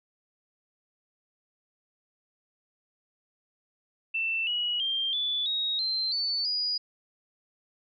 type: tone with pitch steps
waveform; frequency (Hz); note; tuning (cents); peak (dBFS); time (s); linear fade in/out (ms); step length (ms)
sine; 2673 / 2915 / 3179 / 3466 / 3780 / 4122 / 4495 / 4902; E7 / F#7 / G7 / A7 / A#7 / C8 / C#8 / D#8; +23 / -26 / +24 / -27 / +23 / -27 / +23 / -27; -26; 4.14-6.78; 10; 330
effects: none